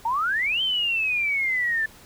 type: exponential two-way sweep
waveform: sine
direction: up then down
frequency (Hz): 880 to 3150 to 1749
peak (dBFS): -21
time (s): 0.05-1.86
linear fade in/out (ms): 5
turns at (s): 0.62
effects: pink hiss -49 dBFS RMS until 2.05 s

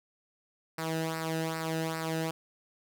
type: tone with flanger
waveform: sawtooth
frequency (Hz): 161.5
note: E3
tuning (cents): -35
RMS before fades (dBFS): -33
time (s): 0.78-2.31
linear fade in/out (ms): 5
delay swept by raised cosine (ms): 0.3 to 0.92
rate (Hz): 2.5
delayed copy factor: -0.7
effects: none

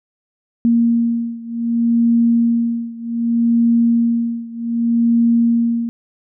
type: beating tone pair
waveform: sine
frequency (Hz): 233.1 / 233.75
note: A#3 / A#3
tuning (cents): 0 / +5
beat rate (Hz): 0.65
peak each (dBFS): -15 / -17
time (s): 0.65-5.89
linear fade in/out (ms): 0
effects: none

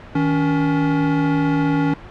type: tone pair together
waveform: square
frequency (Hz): 158.49 / 282.4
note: D#3 / C#4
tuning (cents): +32 / +32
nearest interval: minor seventh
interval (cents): 1000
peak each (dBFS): -21 / -18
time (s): 0.15-1.94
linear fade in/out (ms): 5
effects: pink hiss -38 dBFS RMS until 2.1 s + low-pass 2000 Hz 12 dB/octave

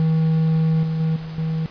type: tone with level steps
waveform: triangle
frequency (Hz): 160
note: D#3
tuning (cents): +49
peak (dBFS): -13 / -18 / -15 / -27 / -18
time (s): 0-1.66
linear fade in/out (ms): 0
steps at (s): 0.83 / 1 / 1.16 / 1.38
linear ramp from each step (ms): 2
effects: pink hiss -42 dBFS RMS until 1.7 s + resampled to 11025 Hz

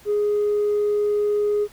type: tone with tanh clipping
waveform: triangle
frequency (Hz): 415.3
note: G#4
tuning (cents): 0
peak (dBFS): -18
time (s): 0.05-1.68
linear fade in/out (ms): 50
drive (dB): 5
effects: pink hiss -50 dBFS RMS until 1.72 s

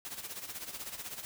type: noise with tremolo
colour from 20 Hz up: white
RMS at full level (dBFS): -40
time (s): 0.05-1.25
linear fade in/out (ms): 0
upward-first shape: sine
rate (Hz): 16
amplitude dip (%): 70
effects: none

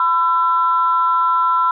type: tone pair together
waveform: sine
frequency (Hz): 1007.7 / 1343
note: B5 / E6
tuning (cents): +35 / +32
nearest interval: perfect fourth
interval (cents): 497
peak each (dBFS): -15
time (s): 0-1.71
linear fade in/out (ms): 2
effects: tanh soft clip ceiling -5 dBFS

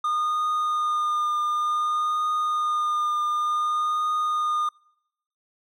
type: tone with vibrato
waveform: triangle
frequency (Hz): 1219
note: D#6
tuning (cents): -36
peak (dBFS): -20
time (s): 0.04-4.69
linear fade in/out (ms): 5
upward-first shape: triangle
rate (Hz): 0.55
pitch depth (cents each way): 19
effects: noise-tail reverb RT60 0.8 s tail -25 dB re dry

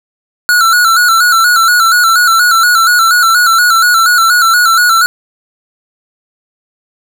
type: tone with vibrato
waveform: square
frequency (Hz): 1396.9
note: F6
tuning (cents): 0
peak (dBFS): -6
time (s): 0.49-5.06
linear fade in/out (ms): 0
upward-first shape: square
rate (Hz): 4.2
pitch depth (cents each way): 69
effects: none

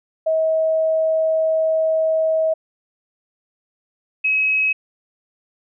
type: tone pair in turn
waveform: sine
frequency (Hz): 639 / 2556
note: D#5 / D#7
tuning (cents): +46 / +46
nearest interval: 2 octaves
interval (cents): 2400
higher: second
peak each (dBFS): -15 / -15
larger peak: neither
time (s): 0.26-2.54 / 4.24-4.73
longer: first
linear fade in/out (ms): 10
effects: none

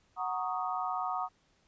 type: chord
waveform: sine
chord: D# minor seventh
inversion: first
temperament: equal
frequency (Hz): 740 / 932.3 / 1108.7 / 1244.5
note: F#5 / A#5 / C#6 / D#6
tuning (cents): 0 / 0 / 0 / 0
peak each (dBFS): -35 / -38 / -39 / -36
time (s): 0.16-1.29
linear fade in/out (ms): 50
effects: pink hiss -70 dBFS RMS until 1.67 s + resampled to 16000 Hz

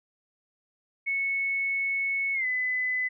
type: tone with pitch glide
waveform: sine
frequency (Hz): 2205 to 2010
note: C#7 to B6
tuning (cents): -10 to +30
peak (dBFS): -25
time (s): 1.06-3.09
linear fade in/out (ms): 20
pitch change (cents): -160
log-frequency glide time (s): 2.34-2.46
effects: none

